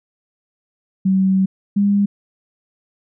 sine tone pair in turn, 190.5 / 201.8 Hz, G3 / G#3, -49 / -49 cents, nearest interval minor second, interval 100 cents, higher second, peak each -12 dBFS, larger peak neither, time 1.05-1.46 / 1.76-2.06 s, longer first, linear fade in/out 10 ms, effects none

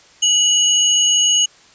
sine tone pair together, 2936 / 6591 Hz, F#7 / G#8, -14 / -14 cents, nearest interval octave + major second, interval 1400 cents, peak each -14 dBFS, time 0.22-1.46 s, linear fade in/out 10 ms, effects white hiss -48 dBFS RMS until 1.74 s + resampled to 16000 Hz

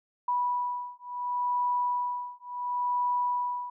sine beating tone pair, 981 / 981.71 Hz, B5 / B5, -12 / -11 cents, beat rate 0.71 Hz, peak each -30 dBFS, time 0.28-3.7 s, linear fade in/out 5 ms, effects none

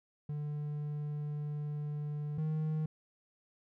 triangle tone pair in turn, 148.2 / 155.68 Hz, D3 / D#3, +16 / +1 cents, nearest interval minor second, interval 85 cents, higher second, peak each -33 / -29 dBFS, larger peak second, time 0.29-2.38 / 2.38-2.86 s, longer first, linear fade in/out 5 ms, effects none

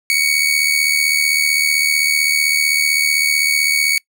sawtooth tone with amplitude modulation, 2236 Hz, C#7, 14 cents sharp, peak -7 dBFS, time 0.1-3.98 s, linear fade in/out 0 ms, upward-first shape sine, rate 75.7 Hz, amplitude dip 60%, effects noise-tail reverb RT60 0.1 s tail -24 dB re dry

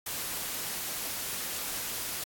white noise, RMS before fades -35 dBFS, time 0.06-2.24 s, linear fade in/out 5 ms, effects AAC 64 kbps

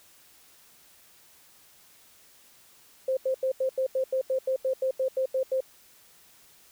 sine tone bursts, 524 Hz, C5, 2 cents sharp, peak -23 dBFS, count 15, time 3.08-5.606 s, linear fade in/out 5 ms, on 90 ms, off 84 ms, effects white hiss -57 dBFS RMS until 6.71 s

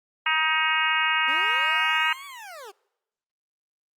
harmonic tone, 315.3 Hz, D#4, 23 cents sharp, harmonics 3 / 4 / 5 / 6 / 7 / 8 / 9, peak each -28 / -28 / -28 / -28 / -28 / -28 / -28 dBFS, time 0.26-2.13 s, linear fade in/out 5 ms
20% pulse linear two-way sweep, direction up then down, 244.6 to 1149 to 359.8 Hz, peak -34 dBFS, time 1.27-2.72 s, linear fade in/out 20 ms, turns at 2.26 s
effects noise-tail reverb RT60 0.9 s tail -25 dB re dry + Opus 48 kbps

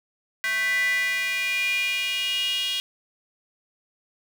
square tone with high-pass filter sweep, 220 Hz, A3, in tune, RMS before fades -25 dBFS, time 0.44-2.8 s, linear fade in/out 0 ms, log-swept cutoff 1800 to 3100 Hz, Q 8.4, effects none

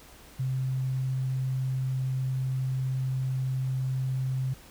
sine tone, 130.81 Hz, C3, in tune, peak -26 dBFS, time 0.39-4.54 s, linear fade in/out 10 ms, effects added 60 Hz sine -57 dBFS peak until 4.7 s + pink hiss -52 dBFS RMS until 4.7 s

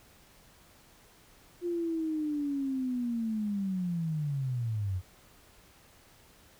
sine linear sweep, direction down, 352.8 to 87.8 Hz, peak -29 dBFS, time 1.61-5.02 s, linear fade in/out 50 ms, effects pink hiss -59 dBFS RMS until 6.59 s

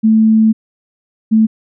sine tone pair in turn, 220 / 220 Hz, A3 / A3, 0 / 0 cents, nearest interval unison, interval 0 cents, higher neither, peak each -6 dBFS, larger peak neither, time 0.03-0.53 / 1.31-1.47 s, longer first, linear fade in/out 20 ms, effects none

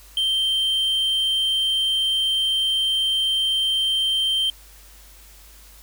triangle tone, 3136 Hz, G7, in tune, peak -17 dBFS, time 0.17-4.5 s, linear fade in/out 2 ms, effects added 50 Hz sine -47 dBFS peak until 5.82 s + white hiss -49 dBFS RMS until 5.82 s

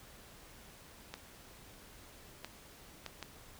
clicks, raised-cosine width 0.2 ms, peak -24 dBFS, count 4, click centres 1.14 / 2.446 / 3.063 / 3.227 s, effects pink hiss -56 dBFS RMS until 3.59 s

